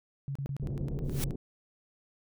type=tone bursts; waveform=sine; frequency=138.59 Hz; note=C#3; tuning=in tune; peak=-32 dBFS; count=10; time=0.28-1.308 s; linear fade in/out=0 ms; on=74 ms; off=32 ms
type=click; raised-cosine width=2 ms; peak=-28 dBFS; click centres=0.46 s
type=low-pass noise; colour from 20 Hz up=pink; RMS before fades=-36 dBFS; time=0.62-1.36 s; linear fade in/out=5 ms; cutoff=430 Hz; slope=24 dB/octave
type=noise with exponential growth; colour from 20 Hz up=white; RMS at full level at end=-33 dBFS; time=1.04-1.24 s; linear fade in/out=1 ms; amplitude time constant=43 ms
effects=none